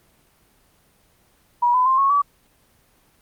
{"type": "tone with pitch steps", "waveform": "sine", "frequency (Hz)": [964, 1006.7, 1051.2, 1097.8, 1146.4], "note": ["B5", "B5", "C6", "C#6", "D6"], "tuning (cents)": [-42, 33, 8, -17, -42], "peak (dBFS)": -14, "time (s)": [1.62, 2.22], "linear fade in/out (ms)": 10, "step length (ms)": 120, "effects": ["pink hiss -59 dBFS RMS until 3.21 s", "Opus 24 kbps"]}